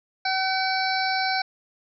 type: harmonic tone with a mistuned harmonic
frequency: 760 Hz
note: F#5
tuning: 46 cents sharp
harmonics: 1 / 2 / 3 / 5 / 6 / 7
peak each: -25 / -28 / -30 / -32 / -33 / -33 dBFS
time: 0.25-1.42 s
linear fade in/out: 5 ms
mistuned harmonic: 5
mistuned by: +110 cents
effects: none